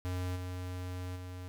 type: tone with level steps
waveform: square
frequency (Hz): 90.8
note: F#2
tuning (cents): -32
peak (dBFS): -34 / -38 / -42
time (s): 0.05-1.48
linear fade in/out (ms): 0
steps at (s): 0.35 / 1.15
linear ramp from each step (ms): 20
effects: none